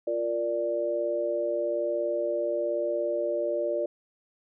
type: chord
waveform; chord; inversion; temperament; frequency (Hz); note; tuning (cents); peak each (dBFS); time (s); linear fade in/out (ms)
sine; Bb major; second; equal; 349.2 / 466.2 / 587.3; F4 / Bb4 / D5; 0 / 0 / 0; -32 / -33 / -27; 0.07-3.86; 5
effects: none